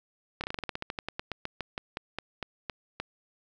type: slowing click train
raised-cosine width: 0.3 ms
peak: -17 dBFS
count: 23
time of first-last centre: 0.41-3 s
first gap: 28 ms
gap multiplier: 1.12
effects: none